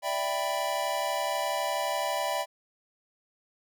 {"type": "chord", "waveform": "square", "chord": "E minor seventh", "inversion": "third", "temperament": "equal", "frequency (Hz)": [587.3, 659.3, 784, 987.8], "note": ["D5", "E5", "G5", "B5"], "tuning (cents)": [0, 0, 0, 0], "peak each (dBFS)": -34, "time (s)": [0.02, 2.46], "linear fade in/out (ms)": 50, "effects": []}